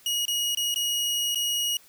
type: tone with dropouts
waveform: sawtooth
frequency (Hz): 2892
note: F#7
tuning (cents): -40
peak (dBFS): -21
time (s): 0.06-1.77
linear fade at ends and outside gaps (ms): 2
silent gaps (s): 0.254-0.28 / 0.549-0.572 / 0.743-0.759 / 1.347-1.356
effects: white hiss -55 dBFS RMS until 1.88 s